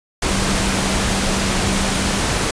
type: tone in noise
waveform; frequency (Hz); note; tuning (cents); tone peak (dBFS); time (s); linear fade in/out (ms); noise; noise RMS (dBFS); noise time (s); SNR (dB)
sine; 194; G3; -18; -23; 0.3-2.19; 5; pink; -19; 0.22-2.51; -7
effects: resampled to 22050 Hz